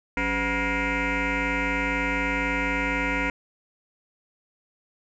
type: tone with frequency modulation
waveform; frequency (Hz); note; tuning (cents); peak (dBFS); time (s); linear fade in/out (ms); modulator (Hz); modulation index
sine; 1191; D6; +24; -21; 0.17-3.3; 2; 228; 5.5
effects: tanh soft clip ceiling -20 dBFS